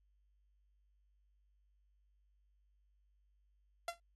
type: tone with exponential decay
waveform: sawtooth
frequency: 684 Hz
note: F5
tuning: 36 cents flat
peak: -32 dBFS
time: 3.88-4 s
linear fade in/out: 2 ms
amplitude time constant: 24 ms
effects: added 50 Hz sine -70 dBFS peak until 4.15 s + AAC 32 kbps